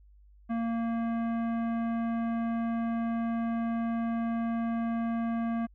sine tone with hard clipping, 230.4 Hz, A#3, 20 cents flat, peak -30 dBFS, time 0.49-5.67 s, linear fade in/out 20 ms, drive 16 dB, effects added 50 Hz sine -54 dBFS peak until 5.74 s + low-pass 2000 Hz 12 dB/octave

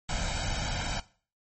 pink noise with comb filter, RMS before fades -31 dBFS, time 0.09-1 s, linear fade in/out 2 ms, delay 1.3 ms, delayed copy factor +0.8, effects noise-tail reverb RT60 0.4 s tail -18 dB re dry + MP3 32 kbps

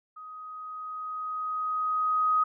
sine tone with level ramp, 1255 Hz, D#6, 15 cents sharp, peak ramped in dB -41 to -20 dBFS, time 0.16-2.44 s, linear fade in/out 10 ms, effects none

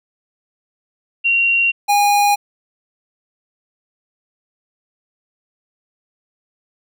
sine / square tone pair in turn, 2753 / 818.5 Hz, F7 / G#5, -25 / -25 cents, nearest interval octave + major sixth, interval 2100 cents, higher first, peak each -12 / -12 dBFS, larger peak neither, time 1.24-1.72 / 1.88-2.36 s, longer neither, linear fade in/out 20 ms, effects none

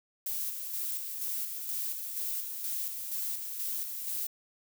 violet noise with tremolo, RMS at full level -34 dBFS, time 0.26-4.27 s, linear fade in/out 5 ms, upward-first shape square, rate 2.1 Hz, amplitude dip 40%, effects none

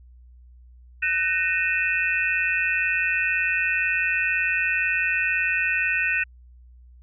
sine tone cluster, 1504 / 1850 / 2475 / 2653 Hz, F#6 / A#6 / D#7 / E7, +28 / -14 / -10 / +10 cents, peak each -26 dBFS, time 1.02-6.24 s, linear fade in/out 10 ms, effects added 61 Hz sine -46 dBFS peak until 7.02 s

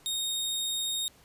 sawtooth tone, 3714 Hz, A#7, 7 cents flat, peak -26 dBFS, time 0.06-1.08 s, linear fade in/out 0 ms, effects pink hiss -59 dBFS RMS until 1.24 s + resampled to 32000 Hz

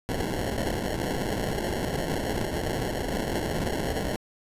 white noise with sample-and-hold, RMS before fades -29 dBFS, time 0.09-4.16 s, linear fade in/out 0 ms, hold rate 1225 Hz, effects resampled to 32000 Hz

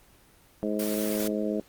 harmonic tone, 105.6 Hz, G#2, 29 cents sharp, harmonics 2 / 3 / 4 / 5 / 6, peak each -30 / -32 / -33 / -34 / -35 dBFS, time 0.63-1.6 s, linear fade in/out 0 ms
white noise, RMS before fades -35 dBFS, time 0.79-1.28 s, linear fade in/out 5 ms
effects pink hiss -58 dBFS RMS until 1.68 s + Opus 24 kbps

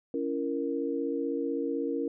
sine chord, A# diminished, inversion first, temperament just, 279.7 / 335.6 / 466.2 Hz, C#4 / E4 / A#4, +16 / +31 / 0 cents, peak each -32 / -34 / -32 dBFS, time 0.14-2.08 s, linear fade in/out 2 ms, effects none

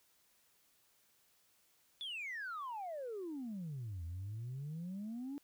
sine exponential two-way sweep, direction down then up, 3520 to 81.1 to 291.3 Hz, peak -39 dBFS, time 2.01-5.38 s, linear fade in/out 0 ms, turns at 4.04 s, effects tanh soft clip ceiling -38 dBFS + white hiss -72 dBFS RMS until 5.43 s

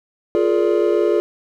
triangle chord, Bb dominant seventh, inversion second, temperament just, 349.6 / 419.5 / 466.2 / 582.7 Hz, F4 / Ab4 / Bb4 / D5, +2 / +17 / 0 / -14 cents, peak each -16 / -16 / -21 / -20 dBFS, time 0.35-1.2 s, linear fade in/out 0 ms, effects none

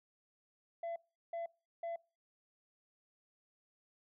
sine tone bursts, 675 Hz, E5, 41 cents sharp, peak -35 dBFS, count 3, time 0.83-1.96 s, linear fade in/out 5 ms, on 130 ms, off 370 ms, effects noise-tail reverb RT60 0.3 s tail -25 dB re dry + tanh soft clip ceiling -37 dBFS

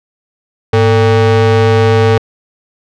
square ring-modulated tone, 172 Hz, F3, 26 cents flat, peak -4 dBFS, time 0.73-2.18 s, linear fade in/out 5 ms, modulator 276 Hz, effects low-pass 4000 Hz 12 dB/octave

